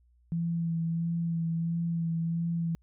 sine tone with vibrato, 166.8 Hz, E3, 21 cents sharp, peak -27 dBFS, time 0.32-2.75 s, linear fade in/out 0 ms, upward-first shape sine, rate 1.5 Hz, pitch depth 20 cents each way, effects added 60 Hz sine -61 dBFS peak until 2.82 s

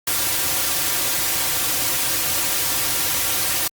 white noise with comb filter, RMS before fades -21 dBFS, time 0.07-3.68 s, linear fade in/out 5 ms, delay 4.7 ms, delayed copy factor -0.85, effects Opus 48 kbps

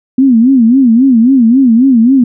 sine tone with vibrato, 246.9 Hz, B3, in tune, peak -3 dBFS, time 0.18-2.24 s, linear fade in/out 5 ms, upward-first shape sine, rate 3.7 Hz, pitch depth 180 cents each way, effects none

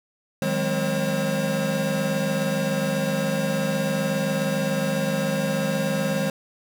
square tone cluster, 157 / 184.5 / 204 / 257.8 / 537 Hz, D#3 / F#3 / G#3 / C4 / C5, +16 / -5 / -31 / -26 / +45 cents, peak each -29 / -32 / -28 / -34 / -27 dBFS, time 0.42-6.3 s, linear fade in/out 2 ms, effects none

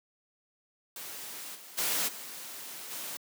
white noise with level steps, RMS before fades -42 / -49 / -30 / -43 / -39 dBFS, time 0.96-3.17 s, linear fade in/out 2 ms, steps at 1.54 / 1.77 / 2.07 / 2.9 s, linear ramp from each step 20 ms, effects high-pass 200 Hz 12 dB/octave

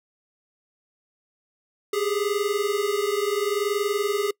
square tone pair together, 400 / 420.7 Hz, G4 / G#4, +35 / +22 cents, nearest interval minor second, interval 87 cents, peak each -26 dBFS, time 1.93-4.31 s, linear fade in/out 5 ms, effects noise-tail reverb RT60 0.1 s tail -24 dB re dry

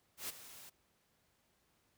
white noise with ADSR envelope, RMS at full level -40 dBFS, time 0.17-0.7 s, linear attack 120 ms, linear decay 17 ms, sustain -14 dB, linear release 13 ms, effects pink hiss -75 dBFS RMS until 1.97 s + high-pass 60 Hz 12 dB/octave

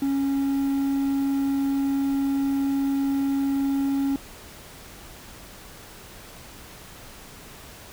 triangle tone with quantisation, 275.3 Hz, C#4, 12 cents flat, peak -19 dBFS, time 0.02-4.16 s, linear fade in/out 2 ms, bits 8, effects pink hiss -44 dBFS RMS until 7.92 s

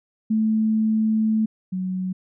sine tone pair in turn, 218.7 / 185.62 Hz, A3 / F#3, -10 / +6 cents, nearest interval minor third, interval 284 cents, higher first, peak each -17 / -23 dBFS, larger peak first, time 0.3-1.46 / 1.72-2.13 s, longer first, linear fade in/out 10 ms, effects none

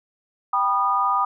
sine chord, G augmented, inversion none, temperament just, 784 / 980 / 1225 Hz, G5 / B5 / D#6, 0 / -14 / -27 cents, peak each -25 / -23 / -20 dBFS, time 0.53-1.25 s, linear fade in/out 5 ms, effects none

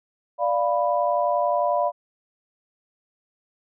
sine chord, B diminished, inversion first, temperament equal, 587.3 / 698.5 / 987.8 Hz, D5 / F5 / B5, 0 / 0 / 0 cents, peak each -23 / -23 / -25 dBFS, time 0.38-1.92 s, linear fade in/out 50 ms, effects none

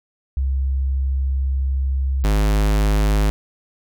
sine / square tone pair in turn, 66.9 / 51.79 Hz, C2 / G#1, +39 / -4 cents, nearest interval major third, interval 443 cents, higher first, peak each -17 / -15 dBFS, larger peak second, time 0.37-2.24 / 2.24-3.3 s, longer first, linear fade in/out 0 ms, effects none

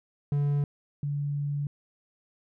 triangle / sine tone pair in turn, 143.9 / 143.9 Hz, D3 / D3, -35 / -35 cents, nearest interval unison, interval 0 cents, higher neither, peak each -21 / -27 dBFS, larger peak first, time 0.32-0.64 / 1.03-1.67 s, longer second, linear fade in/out 2 ms, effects none

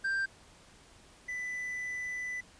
triangle tone pair in turn, 1578 / 1992.5 Hz, G6 / B6, +11 / +15 cents, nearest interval major third, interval 404 cents, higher second, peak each -27 / -33 dBFS, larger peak first, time 0.04-0.26 / 1.28-2.41 s, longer second, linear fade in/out 10 ms, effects pink hiss -58 dBFS RMS until 2.59 s + resampled to 22050 Hz

